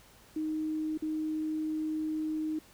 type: tone with dropouts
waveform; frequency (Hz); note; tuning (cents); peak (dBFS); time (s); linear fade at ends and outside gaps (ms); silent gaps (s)
sine; 311.4; D#4; +2; -30; 0.36-2.59; 5; 0.976-1.022
effects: pink hiss -58 dBFS RMS until 2.73 s